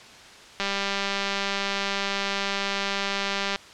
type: click train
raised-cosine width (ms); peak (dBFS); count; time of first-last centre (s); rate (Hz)
0.2; -9; 587; 0.6-3.56; 198
effects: white hiss -46 dBFS RMS until 3.73 s + low-pass 5000 Hz 12 dB/octave